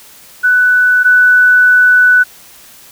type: tone pair in turn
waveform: sine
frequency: 1490 / 1490 Hz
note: F#6 / F#6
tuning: +12 / +12 cents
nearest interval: unison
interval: 0 cents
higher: neither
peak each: -6 / -4 dBFS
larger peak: second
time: 0.43-1.04 / 1.04-2.24 s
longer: second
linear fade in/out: 20 ms
effects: white hiss -39 dBFS RMS until 2.91 s